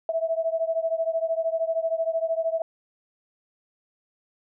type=beating tone pair; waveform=sine; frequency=650 / 663 Hz; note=E5 / E5; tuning=-24 / +10 cents; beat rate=13 Hz; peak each=-25 / -27 dBFS; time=0.09-2.62 s; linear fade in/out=2 ms; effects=none